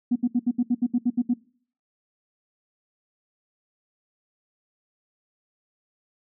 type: tone bursts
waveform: sine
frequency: 243.3 Hz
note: B3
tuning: 26 cents flat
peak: -17 dBFS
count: 11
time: 0.11-1.339 s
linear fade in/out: 10 ms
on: 49 ms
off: 69 ms
effects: noise-tail reverb RT60 0.5 s tail -21 dB re dry + tanh soft clip ceiling -13 dBFS